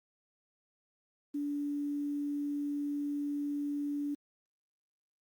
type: tone with quantisation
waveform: sine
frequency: 289 Hz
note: D4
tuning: 28 cents flat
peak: -32 dBFS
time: 1.34-4.15 s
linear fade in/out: 10 ms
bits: 10
effects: Opus 48 kbps